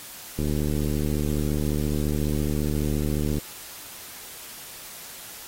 click train, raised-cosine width 3 ms, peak -14 dBFS, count 224, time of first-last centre 0.39-3.383 s, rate 74.5 Hz, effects white hiss -41 dBFS RMS until 5.47 s + AAC 48 kbps

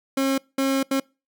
30% pulse tone bursts at uneven times, 270.1 Hz, C#4, 45 cents flat, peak -17 dBFS, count 3, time 0.17-0.38 / 0.58-0.83 / 0.91-1 s, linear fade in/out 5 ms, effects noise-tail reverb RT60 0.3 s tail -26 dB re dry

